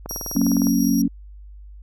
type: click train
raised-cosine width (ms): 1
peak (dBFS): -18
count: 13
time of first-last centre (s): 0.06-0.669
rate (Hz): 19.7
type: tone with tremolo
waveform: 25% pulse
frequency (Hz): 5670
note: F8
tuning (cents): +25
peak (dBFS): -23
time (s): 0.09-1.02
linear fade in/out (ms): 5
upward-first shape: square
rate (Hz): 5.6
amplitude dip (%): 25
type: chord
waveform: sine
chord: F# major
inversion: none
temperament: equal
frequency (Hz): 185 / 233.1 / 277.2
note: F#3 / A#3 / C#4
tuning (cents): 0 / 0 / 0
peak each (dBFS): -22 / -20 / -19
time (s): 0.35-1.08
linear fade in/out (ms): 10
effects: added 50 Hz sine -38 dBFS peak until 1.82 s